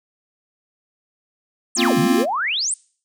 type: exponential two-way sweep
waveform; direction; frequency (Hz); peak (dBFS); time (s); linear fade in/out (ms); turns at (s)
sine; down then up; 9397 to 134.4 to 9397; -19; 1.75-2.74; 2; 1.99
type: chord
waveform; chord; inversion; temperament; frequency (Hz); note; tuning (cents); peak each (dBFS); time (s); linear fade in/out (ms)
square; Bb suspended second; none; equal; 233.1 / 261.6 / 349.2; Bb3 / C4 / F4; 0 / 0 / 0; -21; 1.76-2.26; 50
effects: noise-tail reverb RT60 0.5 s tail -26 dB re dry